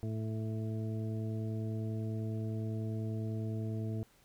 harmonic tone, 110 Hz, A2, in tune, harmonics 1 / 2 / 3 / 4 / 6, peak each -35 / -41 / -45 / -47 / -51 dBFS, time 0.03-4.03 s, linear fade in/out 0 ms, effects pink hiss -66 dBFS RMS until 4.24 s

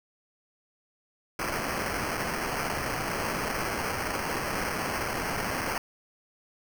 white noise with sample-and-hold, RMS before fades -31 dBFS, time 1.39-5.78 s, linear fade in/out 2 ms, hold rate 3675 Hz, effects none

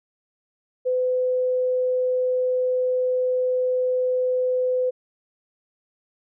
sine tone, 506 Hz, B4, 42 cents sharp, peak -19 dBFS, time 0.85-4.91 s, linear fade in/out 20 ms, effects none

